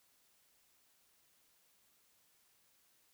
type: silence
effects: white hiss -72 dBFS RMS until 3.13 s